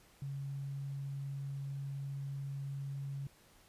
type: tone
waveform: sine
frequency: 138.59 Hz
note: C#3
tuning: in tune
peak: -38 dBFS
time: 0.22-3.27 s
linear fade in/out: 2 ms
effects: pink hiss -64 dBFS RMS until 3.68 s + resampled to 32000 Hz